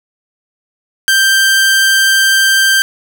sawtooth tone, 1572 Hz, G6, 4 cents sharp, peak -4 dBFS, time 1.08-2.82 s, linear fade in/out 0 ms, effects none

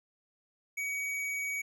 sine tone with hard clipping, 2259 Hz, C#7, 32 cents sharp, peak -34 dBFS, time 0.77-1.62 s, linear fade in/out 10 ms, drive 11 dB, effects none

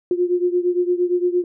sine beating tone pair, 353.4 / 362.1 Hz, F4 / F#4, +21 / -37 cents, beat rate 8.7 Hz, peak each -18 / -21 dBFS, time 0.11-1.44 s, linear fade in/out 2 ms, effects none

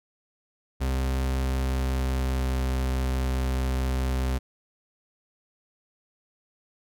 40% pulse tone with pitch glide, 65.41 to 64.7 Hz, C2 to C2, 0 to -19 cents, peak -23 dBFS, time 0.8-4.39 s, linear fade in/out 20 ms, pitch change -19 cents, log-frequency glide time 1.51-2.66 s, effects none

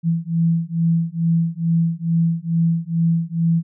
sine beating tone pair, 165.2 / 167.5 Hz, E3 / E3, +4 / +28 cents, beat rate 2.3 Hz, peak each -19 dBFS, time 0.03-3.63 s, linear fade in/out 50 ms, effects none

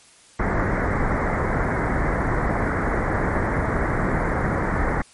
pink low-pass noise, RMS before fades -22 dBFS, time 0.39-5.02 s, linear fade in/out 5 ms, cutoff 2100 Hz, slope 96 dB/octave, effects white hiss -51 dBFS RMS until 5.13 s + MP3 48 kbps

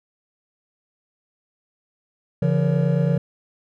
triangle tone cluster, 140.8 / 169.8 / 467.2 / 564 Hz, C#3 / F3 / A#4 / C#5, +27 / -48 / +4 / +30 cents, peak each -18 / -18 / -27 / -27 dBFS, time 2.42-3.18 s, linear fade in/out 5 ms, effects none

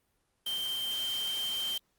sine tone in noise, 3136 Hz, G7, in tune, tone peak -31 dBFS, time 0.46-1.78 s, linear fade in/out 5 ms, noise white, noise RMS -42 dBFS, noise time 0.46-1.78 s, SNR +8 dB, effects pink hiss -75 dBFS RMS until 1.98 s + Opus 32 kbps

